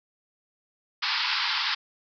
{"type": "band-pass noise", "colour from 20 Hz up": "white", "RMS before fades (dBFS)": -27, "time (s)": [1.02, 1.75], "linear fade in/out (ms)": 10, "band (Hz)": [840, 5100], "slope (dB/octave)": 96, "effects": []}